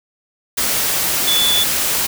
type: tone in noise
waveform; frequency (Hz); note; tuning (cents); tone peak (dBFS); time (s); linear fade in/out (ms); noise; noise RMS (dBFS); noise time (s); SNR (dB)
sine; 3459; A7; -30; -14; 1.27-1.64; 10; white; -18; 0.57-2.07; +1
effects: none